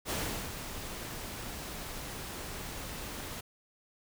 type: noise with ADSR envelope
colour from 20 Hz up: pink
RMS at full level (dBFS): -33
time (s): 0.05-3.41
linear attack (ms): 54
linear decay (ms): 390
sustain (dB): -8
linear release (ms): 9
effects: none